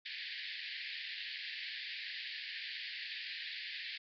pink band-pass noise, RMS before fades -44 dBFS, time 0.05-3.98 s, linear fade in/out 10 ms, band 1700 to 4800 Hz, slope 96 dB/octave, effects none

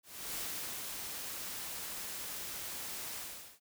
white noise with ADSR envelope, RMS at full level -39 dBFS, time 0.03-3.6 s, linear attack 330 ms, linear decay 420 ms, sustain -3 dB, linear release 440 ms, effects none

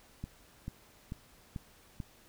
click train, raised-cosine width 5 ms, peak -26 dBFS, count 5, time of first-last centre 0.24-2.002 s, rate 2.27 Hz, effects pink hiss -61 dBFS RMS until 2.28 s

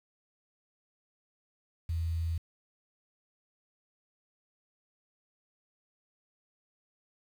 sine tone with quantisation, 82.8 Hz, E2, 8 cents sharp, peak -29 dBFS, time 1.89-2.38 s, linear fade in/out 5 ms, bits 9, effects none

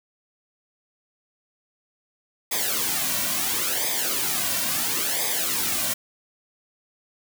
white noise with flanger, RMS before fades -25 dBFS, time 2.51-5.94 s, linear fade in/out 10 ms, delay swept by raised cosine 0.7 to 2.4 ms, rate 0.73 Hz, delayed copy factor -0.75, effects none

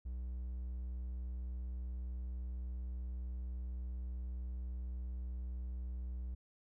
triangle tone, 61.74 Hz, B1, in tune, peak -37 dBFS, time 0.05-6.35 s, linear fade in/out 10 ms, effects none

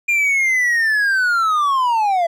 triangle linear sweep, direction down, 2411 to 659.3 Hz, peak -12 dBFS, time 0.08-2.27 s, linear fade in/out 10 ms, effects none

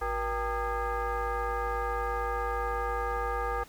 sine tone with frequency modulation, 370 Hz, F#4, in tune, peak -28 dBFS, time 0.01-3.64 s, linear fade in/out 10 ms, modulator 424 Hz, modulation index 2.7, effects pink hiss -54 dBFS RMS until 3.68 s

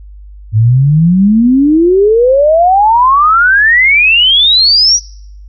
sine exponential sweep, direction up, 103.83 to 5920 Hz, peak -4 dBFS, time 0.52-5 s, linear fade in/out 50 ms, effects noise-tail reverb RT60 0.7 s tail -23 dB re dry + added 50 Hz sine -29 dBFS peak until 5.48 s

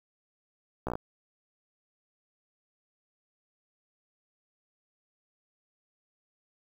slowing click train, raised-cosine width 1 ms, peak -18 dBFS, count 6, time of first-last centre 0.87-0.955 s, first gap 15 ms, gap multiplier 1.06, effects 8-bit

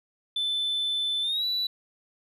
sine tone with pitch glide, 3520 to 3951 Hz, A7 to B7, 0 to 0 cents, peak -23 dBFS, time 0.36-1.67 s, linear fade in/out 5 ms, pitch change +200 cents, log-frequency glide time 1.22-1.45 s, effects tanh soft clip ceiling -23 dBFS

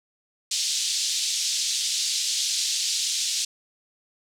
pink band-pass noise, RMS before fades -26 dBFS, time 0.51-3.45 s, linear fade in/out 5 ms, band 3600 to 7700 Hz, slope 24 dB/octave, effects none

